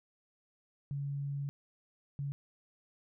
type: tone bursts at uneven times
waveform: sine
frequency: 141 Hz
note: C#3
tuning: 30 cents sharp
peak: -34 dBFS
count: 2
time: 0.91-1.49 / 2.19-2.32 s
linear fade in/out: 0 ms
effects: none